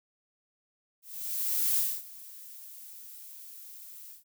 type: noise with ADSR envelope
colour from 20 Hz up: violet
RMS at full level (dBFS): -26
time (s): 1.02-4.24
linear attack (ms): 740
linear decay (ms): 260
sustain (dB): -21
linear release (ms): 130
effects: none